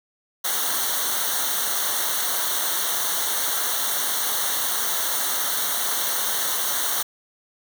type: noise with comb filter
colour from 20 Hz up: white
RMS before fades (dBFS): -24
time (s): 0.44-7.03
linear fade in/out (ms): 10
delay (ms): 0.4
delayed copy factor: -0.9
effects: none